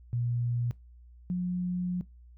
sine tone pair in turn, 120 / 179.56 Hz, B2 / F3, -49 / +48 cents, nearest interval perfect fifth, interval 697 cents, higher second, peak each -27 dBFS, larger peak neither, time 0.13-0.71 / 1.3-2.01 s, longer second, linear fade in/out 0 ms, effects noise-tail reverb RT60 0.2 s tail -20 dB re dry + added 60 Hz sine -50 dBFS peak until 2.37 s

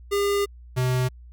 square tone pair in turn, 403.7 / 127.16 Hz, G#4 / C3, -49 / -49 cents, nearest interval octave + minor sixth, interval 2000 cents, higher first, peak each -21 dBFS, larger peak neither, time 0.11-0.46 / 0.76-1.09 s, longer first, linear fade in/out 20 ms, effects added 60 Hz sine -42 dBFS peak until 1.32 s

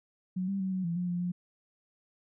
sine tone with pitch steps, 184.4 / 196.4 / 189.2 / 186.4 / 169.3 / 178.4 / 175.6 / 177.6 Hz, F#3 / G3 / F#3 / F#3 / E3 / F3 / F3 / F3, -6 / +4 / +39 / +13 / +46 / +37 / +10 / +29 cents, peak -29 dBFS, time 0.36-1.32 s, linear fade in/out 10 ms, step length 120 ms, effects none

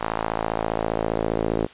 sawtooth tone with band-pass filter sweep, 55 Hz, A1, in tune, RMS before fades -25 dBFS, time 0-1.67 s, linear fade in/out 20 ms, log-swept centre 1000 to 410 Hz, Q 1.5, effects white hiss -46 dBFS RMS until 1.73 s + resampled to 8000 Hz

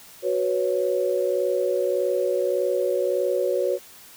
sine chord, F# suspended fourth, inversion none, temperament just, 370 / 493.3 / 555 Hz, F#4 / B4 / C#5, 0 / -2 / +2 cents, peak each -25 / -25 / -24 dBFS, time 0.22-3.79 s, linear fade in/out 50 ms, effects white hiss -47 dBFS RMS until 4.16 s

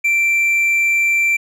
triangle tone, 2349 Hz, D7, in tune, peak -11 dBFS, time 0.04-1.37 s, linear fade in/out 10 ms, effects none

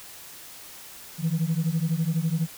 sine beating tone pair, 156.9 / 168.9 Hz, D#3 / E3, +15 / +42 cents, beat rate 12 Hz, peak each -24 dBFS, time 1.18-2.48 s, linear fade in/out 50 ms, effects tanh soft clip ceiling -18 dBFS + white hiss -44 dBFS RMS until 2.57 s

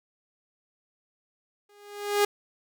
sawtooth tone with exponential growth, 410.2 Hz, G#4, 21 cents flat, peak -14 dBFS, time 1.69-2.25 s, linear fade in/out 5 ms, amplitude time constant 120 ms, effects none

